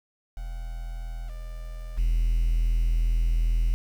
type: tone with level steps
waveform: triangle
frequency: 41.2 Hz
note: E1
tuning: in tune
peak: -29 / -31 / -17 dBFS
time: 0.37-3.74 s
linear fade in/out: 0 ms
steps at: 1.28 / 1.97 s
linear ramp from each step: 20 ms
effects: tanh soft clip ceiling -15 dBFS + 8-bit